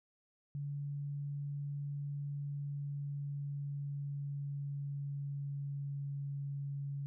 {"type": "tone with pitch glide", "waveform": "sine", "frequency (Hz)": [143, 140.54], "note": ["D3", "C#3"], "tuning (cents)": [-46, 24], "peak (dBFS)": -37, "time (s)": [0.55, 7.06], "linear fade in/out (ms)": 0, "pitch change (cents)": -30, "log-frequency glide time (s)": [2.34, 6.39], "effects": []}